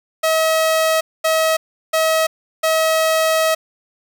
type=tone bursts at uneven times; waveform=sawtooth; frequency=640 Hz; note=D#5; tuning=49 cents sharp; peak=-10 dBFS; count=4; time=0.23-1.01 / 1.24-1.57 / 1.93-2.27 / 2.63-3.55 s; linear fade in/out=10 ms; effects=none